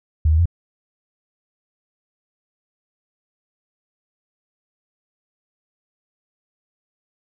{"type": "tone with pitch steps", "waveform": "sine", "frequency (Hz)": [77.5, 78.8, 85.7], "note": ["D#2", "D#2", "F2"], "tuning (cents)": [-6, 23, -32], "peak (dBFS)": -12, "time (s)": [0.25, 0.457], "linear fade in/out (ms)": 5, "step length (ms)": 69, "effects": []}